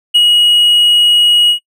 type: tone with ADSR envelope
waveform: triangle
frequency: 2900 Hz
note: F#7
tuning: 35 cents flat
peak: -3 dBFS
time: 0.14-1.59 s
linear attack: 15 ms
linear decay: 37 ms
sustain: -2 dB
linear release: 94 ms
effects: noise-tail reverb RT60 0.1 s tail -20 dB re dry